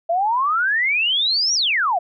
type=exponential two-way sweep; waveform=sine; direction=up then down; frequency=654 to 5860 to 654 Hz; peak=-16 dBFS; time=0.09-1.99 s; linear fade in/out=10 ms; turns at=1.54 s; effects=none